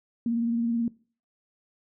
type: tone with vibrato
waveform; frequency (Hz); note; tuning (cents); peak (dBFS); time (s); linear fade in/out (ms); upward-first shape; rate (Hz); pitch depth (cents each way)
sine; 233.1; A#3; 0; -23; 0.26-0.88; 2; sine; 19; 32
effects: noise-tail reverb RT60 0.4 s tail -21 dB re dry